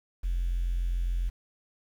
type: tone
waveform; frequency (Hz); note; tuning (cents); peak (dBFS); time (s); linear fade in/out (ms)
triangle; 43.65; F1; 0; -22; 0.23-1.3; 20
effects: tanh soft clip ceiling -23 dBFS + 9-bit

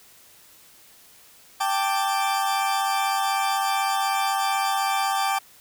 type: chord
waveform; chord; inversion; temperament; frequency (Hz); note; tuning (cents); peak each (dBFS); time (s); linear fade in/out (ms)
40% pulse; G suspended second; none; equal; 784 / 880 / 1174.7; G5 / A5 / D6; 0 / 0 / 0; -23 / -28 / -26; 1.6-5.39; 10
effects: white hiss -52 dBFS RMS until 5.6 s

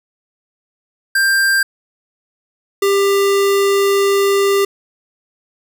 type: tone pair in turn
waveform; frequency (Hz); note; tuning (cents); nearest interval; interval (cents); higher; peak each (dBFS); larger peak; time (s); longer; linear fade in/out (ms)
square; 1585 / 397.1; G6 / G4; +19 / +22; 2 octaves; 2397; first; -12; neither; 1.15-1.63 / 2.82-4.65; second; 5
effects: none

